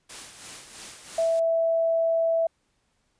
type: noise with tremolo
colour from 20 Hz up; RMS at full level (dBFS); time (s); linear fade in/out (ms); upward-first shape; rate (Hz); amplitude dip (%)
white; -39; 0.09-1.4; 10; sine; 3; 55
type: tone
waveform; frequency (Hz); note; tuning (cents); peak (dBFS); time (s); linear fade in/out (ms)
sine; 659.3; E5; 0; -20; 1.18-2.47; 5
effects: pink hiss -71 dBFS RMS until 3.19 s + resampled to 22050 Hz